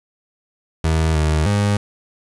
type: tone with pitch steps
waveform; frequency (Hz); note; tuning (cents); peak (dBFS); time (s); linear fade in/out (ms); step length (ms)
30% pulse; 80.1 / 77.3 / 102.4; E2 / D#2 / G#2; -49 / -11 / -24; -12; 0.84-1.77; 5; 310
effects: resampled to 24000 Hz + 7-bit